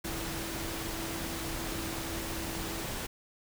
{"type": "tone in noise", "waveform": "sine", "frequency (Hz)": 329.6, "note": "E4", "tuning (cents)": 0, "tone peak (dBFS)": -41, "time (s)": [0.04, 2.84], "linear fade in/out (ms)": 10, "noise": "pink", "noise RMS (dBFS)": -37, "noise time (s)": [0.04, 3.07], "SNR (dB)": -7, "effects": []}